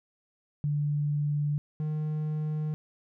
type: tone pair in turn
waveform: sine / triangle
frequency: 146.83 / 153.32 Hz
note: D3 / D#3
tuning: 0 / -25 cents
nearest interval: minor second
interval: 75 cents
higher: second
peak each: -25 / -26 dBFS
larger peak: first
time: 0.64-1.58 / 1.8-2.74 s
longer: neither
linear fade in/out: 0 ms
effects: none